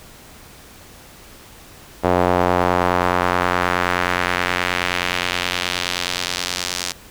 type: tone with band-pass filter sweep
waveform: sawtooth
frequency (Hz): 89.5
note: F2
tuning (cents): +43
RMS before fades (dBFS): -20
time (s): 2.03-6.93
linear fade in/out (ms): 20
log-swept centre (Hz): 660 to 5800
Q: 1.2
effects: pink hiss -43 dBFS RMS until 7.1 s

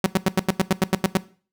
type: tone bursts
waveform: sawtooth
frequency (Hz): 188.8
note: F#3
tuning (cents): +35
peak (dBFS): -11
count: 11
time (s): 0.04-1.173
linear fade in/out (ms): 2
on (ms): 23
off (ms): 88
effects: noise-tail reverb RT60 0.4 s tail -18 dB re dry

